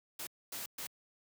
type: noise bursts at uneven times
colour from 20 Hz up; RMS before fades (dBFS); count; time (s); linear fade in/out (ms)
white; -42; 3; 0.19-0.27 / 0.52-0.66 / 0.78-0.87; 5
effects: high-pass 100 Hz 12 dB/octave